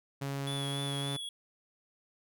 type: tone with pitch glide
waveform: sawtooth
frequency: 138.7 to 139.75 Hz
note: C#3 to C#3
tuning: +1 to +14 cents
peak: -30 dBFS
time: 0.21-1.17 s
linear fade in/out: 10 ms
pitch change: +13 cents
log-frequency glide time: 0.48-0.8 s
type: tone with vibrato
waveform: square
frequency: 3400 Hz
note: G#7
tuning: 40 cents sharp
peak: -38 dBFS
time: 0.47-1.29 s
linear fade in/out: 2 ms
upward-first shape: sine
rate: 3.5 Hz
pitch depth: 31 cents each way
effects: none